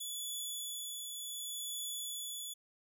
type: tone with tremolo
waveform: 15% pulse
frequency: 3429 Hz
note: A7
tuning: 45 cents flat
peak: -31 dBFS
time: 0-2.54 s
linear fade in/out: 10 ms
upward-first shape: triangle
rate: 0.68 Hz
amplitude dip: 35%
effects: none